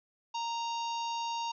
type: harmonic tone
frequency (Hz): 930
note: A#5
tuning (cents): -4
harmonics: 1 / 3 / 4 / 5 / 6 / 7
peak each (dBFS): -33 / -43 / -45 / -47 / -49 / -50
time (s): 0.34-1.52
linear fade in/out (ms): 10
effects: none